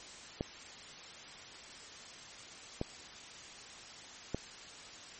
clicks, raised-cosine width 2 ms, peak -20 dBFS, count 3, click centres 0.409 / 2.814 / 4.346 s, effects white hiss -50 dBFS RMS until 5.19 s + MP3 32 kbps

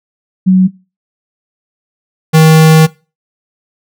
sine / square tone pair in turn, 186.4 / 158.45 Hz, F#3 / D#3, +13 / +32 cents, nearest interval minor third, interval 281 cents, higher first, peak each -3 dBFS, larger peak neither, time 0.46-0.68 / 2.33-2.87 s, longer second, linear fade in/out 20 ms, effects noise-tail reverb RT60 0.3 s tail -21 dB re dry

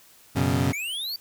25% pulse chord, F# suspended fourth, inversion none, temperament equal, 92.5 / 123.47 / 138.59 Hz, F#2 / B2 / C#3, 0 / 0 / 0 cents, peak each -22 dBFS, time 0.35-0.73 s, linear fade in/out 20 ms
square exponential sweep, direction up, 2182 to 4699 Hz, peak -29 dBFS, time 0.73-1.16 s, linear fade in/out 2 ms
effects white hiss -54 dBFS RMS until 1.2 s

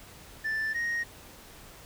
sine tone pair in turn, 1765 / 1870 Hz, A6 / A#6, +5 / +5 cents, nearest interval minor second, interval 100 cents, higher second, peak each -25 dBFS, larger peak neither, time 0.44-0.74 / 0.74-1.04 s, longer neither, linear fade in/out 20 ms, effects tanh soft clip ceiling -27 dBFS + pink hiss -50 dBFS RMS until 1.85 s

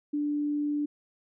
sine tone, 293.7 Hz, D4, in tune, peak -26 dBFS, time 0.13-0.86 s, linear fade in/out 10 ms, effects none

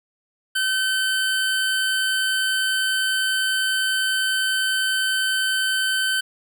25% pulse tone, 1535 Hz, G6, 37 cents flat, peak -16 dBFS, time 0.55-6.21 s, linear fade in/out 10 ms, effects none

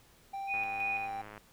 triangle tone, 786 Hz, G5, 4 cents sharp, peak -34 dBFS, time 0.33-1.22 s, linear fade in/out 10 ms
sine tone with tremolo, 2471 Hz, D#7, 13 cents flat, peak -31 dBFS, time 0.47-1.09 s, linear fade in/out 50 ms, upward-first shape square, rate 3 Hz, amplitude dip 50%
click train, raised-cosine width 0.5 ms, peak -32 dBFS, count 89, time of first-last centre 0.54-1.378 s, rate 105 Hz
effects pink hiss -62 dBFS RMS until 1.52 s

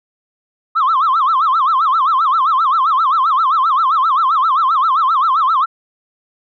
sine tone with vibrato, 1174.7 Hz, D6, in tune, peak -9 dBFS, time 0.75-5.66 s, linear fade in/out 20 ms, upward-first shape sine, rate 7.6 Hz, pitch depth 240 cents each way, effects tanh soft clip ceiling -8 dBFS

